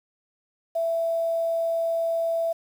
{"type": "tone with quantisation", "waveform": "sine", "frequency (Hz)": 664, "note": "E5", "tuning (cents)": 12, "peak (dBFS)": -22, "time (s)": [0.75, 2.53], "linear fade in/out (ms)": 10, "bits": 8, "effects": []}